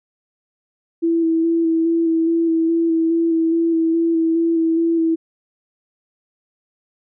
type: tone with vibrato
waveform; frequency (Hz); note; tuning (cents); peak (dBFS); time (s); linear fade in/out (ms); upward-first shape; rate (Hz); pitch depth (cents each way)
sine; 329.6; E4; 0; -14; 1.02-5.16; 20; square; 2.4; 17
effects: none